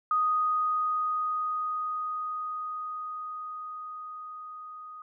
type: tone with level ramp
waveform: sine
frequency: 1244.5 Hz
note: D#6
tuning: in tune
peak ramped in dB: -22 to -41 dBFS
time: 0.11-5.02 s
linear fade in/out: 2 ms
effects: none